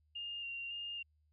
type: tone with vibrato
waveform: sine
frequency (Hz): 2794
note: F7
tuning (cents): 0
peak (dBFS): -40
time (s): 0.15-1.03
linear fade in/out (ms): 10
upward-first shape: square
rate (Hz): 1.8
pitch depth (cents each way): 17
effects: added 76 Hz sine -70 dBFS peak until 1.32 s